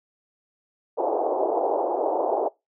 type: band-pass noise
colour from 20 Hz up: white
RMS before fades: -24 dBFS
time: 0.97-2.49 s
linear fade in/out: 20 ms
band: 340 to 840 Hz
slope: 48 dB/octave
effects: noise-tail reverb RT60 0.2 s tail -22 dB re dry